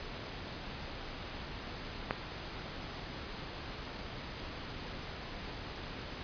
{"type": "click", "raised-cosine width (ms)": 0.5, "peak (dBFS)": -15, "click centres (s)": 2.109, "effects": ["pink hiss -43 dBFS RMS until 6.23 s", "resampled to 11025 Hz"]}